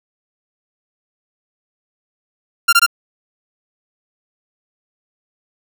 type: tone bursts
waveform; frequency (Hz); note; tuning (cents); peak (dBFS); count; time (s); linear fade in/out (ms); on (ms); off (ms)
sawtooth; 1387; F6; -12; -4; 3; 2.68-2.864; 10; 48; 20
effects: none